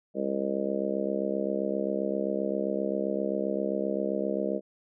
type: harmonic tone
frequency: 67.6 Hz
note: C#2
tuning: 43 cents flat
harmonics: 3 / 4 / 5 / 6 / 7 / 8 / 9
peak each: -33 / -38 / -34 / -37 / -33 / -36 / -33 dBFS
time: 0.14-4.61 s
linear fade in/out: 50 ms
effects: none